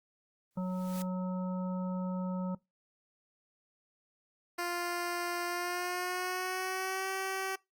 white noise with exponential growth, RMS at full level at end -43 dBFS, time 0.51-1.02 s, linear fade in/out 0 ms, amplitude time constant 110 ms
harmonic tone, 184.1 Hz, F#3, 8 cents flat, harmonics 1 / 3 / 5 / 7, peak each -32 / -42 / -46 / -49 dBFS, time 0.57-2.55 s, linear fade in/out 5 ms
10% pulse tone with pitch glide, 349.2 to 383 Hz, F4 to G4, 0 to -40 cents, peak -25 dBFS, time 4.58-7.56 s, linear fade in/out 10 ms, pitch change +160 cents, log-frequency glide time 5.46-7.09 s
effects noise-tail reverb RT60 0.2 s tail -23 dB re dry + Opus 48 kbps

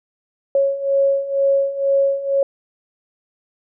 sine beating tone pair, 550 / 552.1 Hz, C#5 / C#5, -14 / -7 cents, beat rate 2.1 Hz, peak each -20 / -16 dBFS, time 0.55-2.43 s, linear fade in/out 2 ms, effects none

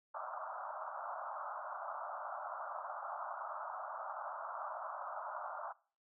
white band-pass noise, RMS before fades -44 dBFS, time 0.14-5.73 s, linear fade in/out 10 ms, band 590 to 1400 Hz, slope 96 dB/octave, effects noise-tail reverb RT60 0.4 s tail -21 dB re dry

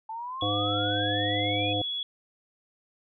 sine exponential sweep, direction up, 875 to 2535 Hz, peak -33 dBFS, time 0.09-1.73 s, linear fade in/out 5 ms
sine tone, 3373 Hz, G#7, 26 cents sharp, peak -29 dBFS, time 0.41-2.03 s, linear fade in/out 2 ms
harmonic tone, 102.5 Hz, G#2, 22 cents flat, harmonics 1 / 3 / 5 / 7, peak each -32 / -32 / -32 / -32 dBFS, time 0.42-1.82 s, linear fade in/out 5 ms
effects none

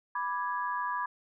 sine chord, G# diminished, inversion first, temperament equal, 987.8 / 1174.7 / 1661.2 Hz, B5 / D6 / G#6, 0 / 0 / 0 cents, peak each -32 / -36 / -37 dBFS, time 0.15-1.06 s, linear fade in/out 5 ms, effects none

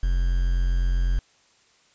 triangle tone with quantisation, 44 Hz, F1, 14 cents sharp, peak -17 dBFS, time 0.03-1.19 s, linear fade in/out 0 ms, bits 7, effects white hiss -60 dBFS RMS until 1.94 s + resampled to 16000 Hz

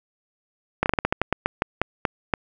slowing click train, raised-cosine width 0.5 ms, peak -4 dBFS, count 14, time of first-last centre 0.83-2.338 s, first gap 29 ms, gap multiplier 1.21, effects none

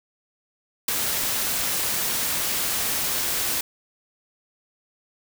white noise with ADSR envelope, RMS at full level -18 dBFS, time 0.88-3.61 s, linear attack 7 ms, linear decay 4 ms, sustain -7 dB, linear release 4 ms, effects none

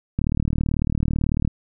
click train, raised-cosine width 5 ms, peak -9 dBFS, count 50, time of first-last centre 0.19-1.476 s, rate 38.1 Hz, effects none

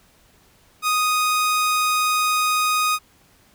sawtooth tone, 1244.5 Hz, D#6, in tune, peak -14 dBFS, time 0.82-2.99 s, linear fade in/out 50 ms, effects pink hiss -56 dBFS RMS until 3.54 s

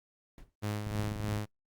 brown noise with exponential decay, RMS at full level -43 dBFS, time 0.38-0.55 s, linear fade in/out 1 ms, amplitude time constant 36 ms
sawtooth tone with tremolo, 105 Hz, G#2, 19 cents sharp, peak -27 dBFS, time 0.62-1.46 s, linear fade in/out 20 ms, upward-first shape sine, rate 3.2 Hz, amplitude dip 55%
click train, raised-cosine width 5 ms, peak -28 dBFS, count 13, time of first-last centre 0.87-1.368 s, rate 24.1 Hz
effects noise-tail reverb RT60 0.1 s tail -22 dB re dry + Opus 48 kbps

